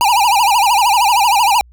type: tone with vibrato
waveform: square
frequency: 880 Hz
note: A5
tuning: in tune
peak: -10 dBFS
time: 0.01-1.61 s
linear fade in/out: 0 ms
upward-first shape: sine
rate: 13 Hz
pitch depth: 200 cents each way
effects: added 60 Hz sine -41 dBFS peak until 1.72 s